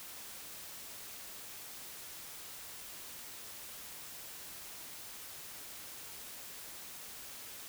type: silence
effects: white hiss -48 dBFS RMS until 7.68 s